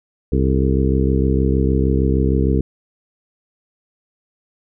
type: harmonic tone with a mistuned harmonic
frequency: 66.5 Hz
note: C2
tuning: 29 cents sharp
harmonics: 1 / 2 / 3 / 4 / 5 / 6 / 7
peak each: -17 / -20 / -22 / -23 / -24 / -25 / -25 dBFS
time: 0.32-2.61 s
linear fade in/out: 5 ms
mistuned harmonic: 7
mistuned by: -67 cents
effects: none